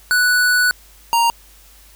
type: tone pair in turn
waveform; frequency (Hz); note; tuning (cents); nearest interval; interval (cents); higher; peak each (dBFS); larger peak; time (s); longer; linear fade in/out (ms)
square; 1480 / 932.3; F#6 / A#5; 0 / 0; minor sixth; 800; first; -13; neither; 0.11-0.71 / 1.13-1.3; first; 0
effects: added 50 Hz sine -47 dBFS peak until 1.95 s + white hiss -48 dBFS RMS until 1.95 s